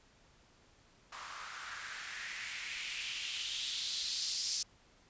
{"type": "noise with band-pass filter sweep", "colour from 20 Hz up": "blue", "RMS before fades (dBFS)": -40, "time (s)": [1.12, 4.63], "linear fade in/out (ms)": 5, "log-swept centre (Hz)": [1100, 5300], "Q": 3.1, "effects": ["pink hiss -65 dBFS RMS until 5.09 s", "resampled to 16000 Hz"]}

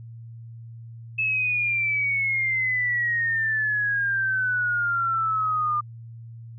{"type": "exponential sweep", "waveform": "sine", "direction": "down", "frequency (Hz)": [2613, 1200], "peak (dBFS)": -21, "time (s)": [1.18, 5.81], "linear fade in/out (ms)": 10, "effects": ["added 115 Hz sine -38 dBFS peak until 6.58 s"]}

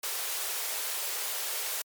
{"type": "high-pass noise", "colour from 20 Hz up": "white", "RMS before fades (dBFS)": -33, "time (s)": [0.03, 1.82], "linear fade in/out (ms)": 5, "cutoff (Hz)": 380, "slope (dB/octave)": 96, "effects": ["MP3 96 kbps"]}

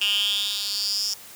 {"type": "tone with high-pass filter sweep", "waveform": "10% pulse", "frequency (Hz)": 203.7, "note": "G#3", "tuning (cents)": -33, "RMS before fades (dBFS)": -25, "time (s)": [0.01, 1.14], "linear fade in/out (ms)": 5, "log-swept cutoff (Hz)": [2800, 5600], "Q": 7.6, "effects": ["white hiss -44 dBFS RMS until 1.35 s"]}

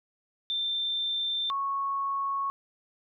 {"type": "tone pair in turn", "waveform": "sine", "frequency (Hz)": [3571, 1103.6], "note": ["A7", "C#6"], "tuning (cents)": [25, -8], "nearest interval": "octave + minor sixth", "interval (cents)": 2033, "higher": "first", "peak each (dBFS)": [-27, -27], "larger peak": "neither", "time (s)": [[0.5, 1.5], [1.5, 2.5]], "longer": "neither", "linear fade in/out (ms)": 0, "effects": []}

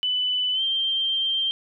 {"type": "tone with pitch glide", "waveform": "sine", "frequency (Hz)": [2994, 3156], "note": ["F#7", "G7"], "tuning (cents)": [20, 11], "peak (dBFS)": -21, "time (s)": [0.03, 1.51], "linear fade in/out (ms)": 0, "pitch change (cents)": 91, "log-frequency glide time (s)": [0.53, 0.62], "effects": []}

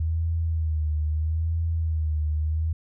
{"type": "tone with vibrato", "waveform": "sine", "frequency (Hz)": 79.4, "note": "D#2", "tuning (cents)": 36, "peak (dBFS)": -22, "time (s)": [0, 2.73], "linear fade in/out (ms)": 5, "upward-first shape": "sine", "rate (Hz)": 0.77, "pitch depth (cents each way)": 68, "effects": []}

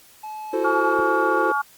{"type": "tone", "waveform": "triangle", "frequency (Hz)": 860, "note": "A5", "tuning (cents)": -40, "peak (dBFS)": -29, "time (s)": [0.23, 0.94], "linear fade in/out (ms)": 10}
{"type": "chord", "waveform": "triangle", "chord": "F# half-diminished seventh", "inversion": "third", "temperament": "equal with one note detuned", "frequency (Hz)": [335.8, 370, 440, 523.3], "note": ["E4", "F#4", "A4", "C5"], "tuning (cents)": [32, 0, 0, 0], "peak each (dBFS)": -24, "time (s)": [0.53, 1.52], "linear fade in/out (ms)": 5}
{"type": "harmonic tone", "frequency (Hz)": 283.2, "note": "C#4", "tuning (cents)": 37, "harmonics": [3, 4, 5], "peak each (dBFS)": [-24, -24, -24], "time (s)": [0.64, 1.62], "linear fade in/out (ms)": 10}
{"type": "clicks", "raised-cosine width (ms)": 2, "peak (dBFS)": -26, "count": 2, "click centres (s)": [0.99, 0.999]}
{"effects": ["white hiss -51 dBFS RMS until 1.77 s", "Opus 48 kbps"]}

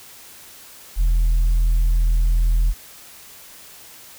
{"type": "tone", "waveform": "sine", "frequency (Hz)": 41.2, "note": "E1", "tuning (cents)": 0, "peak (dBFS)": -11, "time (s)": [0.96, 2.74], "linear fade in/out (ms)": 50, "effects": ["tanh soft clip ceiling -13 dBFS", "white hiss -43 dBFS RMS until 4.18 s"]}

